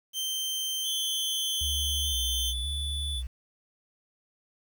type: tone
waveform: sawtooth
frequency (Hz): 3124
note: G7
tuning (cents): -7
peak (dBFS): -26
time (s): 0.13-2.54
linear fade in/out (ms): 50
type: tone with pitch glide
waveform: square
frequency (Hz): 3398 to 3471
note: G#7 to A7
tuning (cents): +39 to -24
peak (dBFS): -33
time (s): 0.83-3.23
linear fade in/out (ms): 50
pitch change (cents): +37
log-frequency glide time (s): 2.02-2.08
type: tone with vibrato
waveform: sine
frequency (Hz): 67.5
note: C#2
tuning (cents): -45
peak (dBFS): -31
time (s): 1.61-3.27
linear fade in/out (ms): 5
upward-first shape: square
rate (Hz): 0.97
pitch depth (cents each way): 120
effects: 9-bit